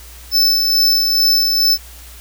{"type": "tone with tremolo", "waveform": "square", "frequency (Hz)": 5274, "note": "E8", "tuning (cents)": 0, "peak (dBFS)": -10, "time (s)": [0.31, 1.78], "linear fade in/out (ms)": 50, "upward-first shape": "sine", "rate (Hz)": 2.3, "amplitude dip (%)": 35, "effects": ["added 60 Hz sine -37 dBFS peak until 2.2 s", "white hiss -40 dBFS RMS until 2.2 s"]}